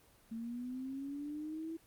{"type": "linear sweep", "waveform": "sine", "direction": "up", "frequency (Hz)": [223.4, 329.6], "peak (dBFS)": -39, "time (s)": [0.31, 1.77], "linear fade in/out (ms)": 10, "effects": ["pink hiss -65 dBFS RMS until 1.86 s", "Opus 24 kbps"]}